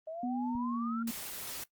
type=exponential sweep; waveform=sine; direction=up; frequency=622.3 to 1396.9 Hz; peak=-38 dBFS; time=0.07-1.03 s; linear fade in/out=5 ms
type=tone with pitch glide; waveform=sine; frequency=246.9 to 230.4 Hz; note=B3 to A#3; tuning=0 to -20 cents; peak=-32 dBFS; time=0.23-1.11 s; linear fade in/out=5 ms; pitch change=-120 cents; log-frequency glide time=0.47-0.92 s
type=click; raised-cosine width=5 ms; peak=-35 dBFS; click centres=0.553 s
type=noise; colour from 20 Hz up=white; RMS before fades=-41 dBFS; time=1.07-1.64 s; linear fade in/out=5 ms
effects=noise-tail reverb RT60 0.1 s tail -19 dB re dry + Opus 24 kbps